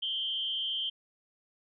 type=tone with amplitude modulation; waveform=sine; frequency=3136 Hz; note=G7; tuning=in tune; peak=-27 dBFS; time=0.02-0.9 s; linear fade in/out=10 ms; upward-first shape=sine; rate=235 Hz; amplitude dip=70%; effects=none